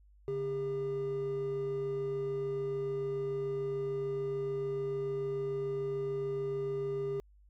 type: tone pair together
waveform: triangle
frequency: 142.81 / 401.6 Hz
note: D3 / G4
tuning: -48 / +42 cents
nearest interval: octave + tritone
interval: 1790 cents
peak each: -38 / -30 dBFS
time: 0.28-7.2 s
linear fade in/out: 0 ms
effects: tanh soft clip ceiling -26 dBFS + added 50 Hz sine -58 dBFS peak until 7.49 s